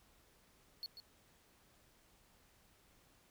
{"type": "tone with echo", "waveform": "triangle", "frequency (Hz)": 4372, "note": "C#8", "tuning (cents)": -25, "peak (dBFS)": -40, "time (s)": [0.83, 0.86], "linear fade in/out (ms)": 0, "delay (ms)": 140, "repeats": 1, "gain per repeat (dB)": -9, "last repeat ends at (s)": 1, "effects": ["pink hiss -69 dBFS RMS until 3.3 s"]}